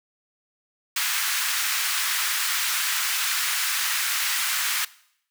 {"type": "high-pass noise", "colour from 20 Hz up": "pink", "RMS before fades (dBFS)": -25, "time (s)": [0.96, 4.85], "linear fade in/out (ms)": 5, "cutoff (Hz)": 1300, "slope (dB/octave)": 24, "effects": ["noise-tail reverb RT60 0.7 s tail -20 dB re dry"]}